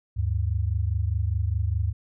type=tone pair together; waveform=sine; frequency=76.2 / 101.1 Hz; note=D#2 / G#2; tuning=-36 / -46 cents; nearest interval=perfect fourth; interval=490 cents; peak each=-25 dBFS; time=0.16-1.93 s; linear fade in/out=20 ms; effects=none